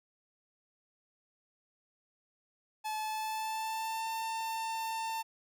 45% pulse tone with pitch glide, 863 to 897.1 Hz, A5 to A5, -34 to +33 cents, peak -34 dBFS, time 2.84-5.23 s, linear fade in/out 20 ms, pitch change +67 cents, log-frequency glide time 2.98-4.1 s, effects none

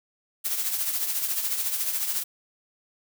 blue noise with tremolo, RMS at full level -25 dBFS, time 0.44-2.24 s, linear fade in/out 20 ms, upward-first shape triangle, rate 14 Hz, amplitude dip 60%, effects none

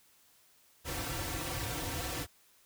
pink noise with comb filter, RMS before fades -37 dBFS, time 0.84-2.27 s, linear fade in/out 50 ms, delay 4.8 ms, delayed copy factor -0.95, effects white hiss -65 dBFS RMS until 2.65 s

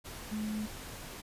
sine tone in noise, 213.9 Hz, A3, 49 cents flat, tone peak -33 dBFS, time 0.31-0.67 s, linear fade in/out 20 ms, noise pink, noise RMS -45 dBFS, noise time 0.04-1.22 s, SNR +9 dB, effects resampled to 32000 Hz

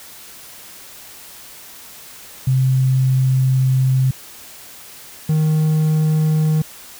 sine / triangle tone pair in turn, 130.81 / 155.56 Hz, C3 / D#3, 0 / 0 cents, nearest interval minor third, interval 300 cents, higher second, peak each -12 / -11 dBFS, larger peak second, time 2.47-4.11 / 5.29-6.62 s, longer first, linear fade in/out 5 ms, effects white hiss -39 dBFS RMS until 6.99 s

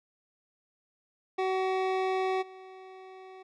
25% pulse tone with level steps, 376.9 Hz, F#4, 32 cents sharp, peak -23 / -42 dBFS, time 1.38-3.43 s, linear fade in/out 10 ms, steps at 2.41 s, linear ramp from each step 20 ms, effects low-pass 3000 Hz 12 dB/octave

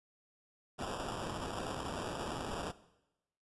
violet noise with sample-and-hold, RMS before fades -40 dBFS, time 0.78-2.72 s, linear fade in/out 20 ms, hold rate 2100 Hz, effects noise-tail reverb RT60 0.9 s tail -17 dB re dry + resampled to 24000 Hz

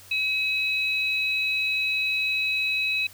sine tone pair together, 2552 / 3935 Hz, D#7 / B7, +43 / -7 cents, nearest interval perfect fifth, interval 750 cents, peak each -23 / -30 dBFS, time 0.11-3.07 s, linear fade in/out 5 ms, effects added 94 Hz sine -55 dBFS peak until 3.13 s + white hiss -49 dBFS RMS until 3.13 s

